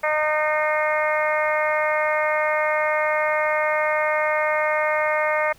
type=harmonic tone; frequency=305.8 Hz; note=D#4; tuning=30 cents flat; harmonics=2 / 3 / 4 / 5 / 6 / 7 / 8; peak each=-22 / -27 / -27 / -31 / -28 / -26 / -38 dBFS; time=0.03-5.53 s; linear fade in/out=10 ms; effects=pink hiss -53 dBFS RMS until 5.58 s